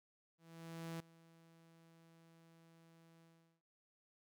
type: tone with ADSR envelope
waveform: sawtooth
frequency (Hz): 165.1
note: E3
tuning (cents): +3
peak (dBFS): -39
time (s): 0.38-3.62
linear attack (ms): 620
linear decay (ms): 3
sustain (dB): -21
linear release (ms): 400
effects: none

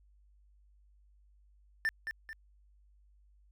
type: tone with echo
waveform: triangle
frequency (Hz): 1780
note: A6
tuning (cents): +20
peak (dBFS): -26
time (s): 1.85-1.89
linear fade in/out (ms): 0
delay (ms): 220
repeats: 2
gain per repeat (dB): -7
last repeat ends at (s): 2.33
effects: added 50 Hz sine -61 dBFS peak until 3.51 s

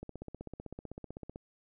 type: click train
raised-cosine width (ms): 2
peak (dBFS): -29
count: 22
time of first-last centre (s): 0.03-1.359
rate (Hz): 15.8
effects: none

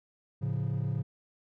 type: chord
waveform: triangle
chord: A augmented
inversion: none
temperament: equal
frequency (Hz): 110 / 138.59 / 174.61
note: A2 / C#3 / E#3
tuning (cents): 0 / 0 / 0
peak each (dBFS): -30 / -29 / -35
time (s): 0.41-1.03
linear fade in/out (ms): 20
effects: tanh soft clip ceiling -21 dBFS

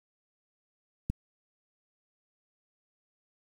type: click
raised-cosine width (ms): 5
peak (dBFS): -17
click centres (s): 1.1
effects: 8-bit

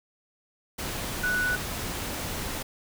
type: tone in noise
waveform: sine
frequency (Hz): 1480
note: F#6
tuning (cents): 0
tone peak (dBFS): -24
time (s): 1.23-1.56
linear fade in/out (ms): 10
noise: pink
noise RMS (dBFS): -33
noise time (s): 0.78-2.63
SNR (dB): +6
effects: none

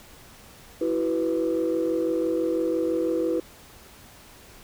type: chord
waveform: sine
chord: E suspended second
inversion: none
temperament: equal with one note detuned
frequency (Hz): 329.6 / 375.6 / 493.9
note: E4 / F#4 / B4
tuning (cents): 0 / +26 / 0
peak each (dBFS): -24 / -28 / -25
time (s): 0.81-3.4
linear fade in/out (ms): 5
effects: tanh soft clip ceiling -16 dBFS + pink hiss -49 dBFS RMS until 4.63 s

